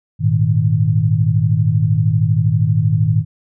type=chord; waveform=sine; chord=Ab suspended second; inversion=none; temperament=equal; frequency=103.83 / 116.54 / 155.56 Hz; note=Ab2 / Bb2 / Eb3; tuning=0 / 0 / 0 cents; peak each=-16 dBFS; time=0.19-3.25 s; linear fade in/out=50 ms; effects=none